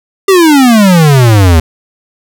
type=exponential sweep; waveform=square; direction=down; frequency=400.1 to 77.78 Hz; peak=-3 dBFS; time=0.28-1.6 s; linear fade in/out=5 ms; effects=none

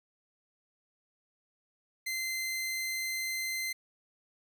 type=tone; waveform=sawtooth; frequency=2072 Hz; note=C7; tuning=17 cents flat; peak=-29 dBFS; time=2.06-3.73 s; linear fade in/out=10 ms; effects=none

